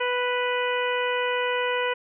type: harmonic tone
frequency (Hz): 493.9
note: B4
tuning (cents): 0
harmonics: 1 / 2 / 3 / 4 / 5 / 6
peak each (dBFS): -26 / -29 / -31 / -32 / -33 / -34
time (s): 0-1.94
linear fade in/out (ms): 10
effects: none